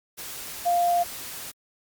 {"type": "tone in noise", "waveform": "sine", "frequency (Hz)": 698.5, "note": "F5", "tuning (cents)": 0, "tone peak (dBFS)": -19, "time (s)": [0.65, 1.04], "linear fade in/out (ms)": 20, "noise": "white", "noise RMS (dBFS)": -37, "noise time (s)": [0.17, 1.52], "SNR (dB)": 15, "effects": ["Opus 48 kbps"]}